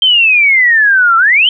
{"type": "exponential two-way sweep", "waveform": "sine", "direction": "down then up", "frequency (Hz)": [3165, 1318.5, 3165], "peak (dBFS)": -5, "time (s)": [0.02, 1.49], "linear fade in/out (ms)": 2, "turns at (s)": 1.17, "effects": []}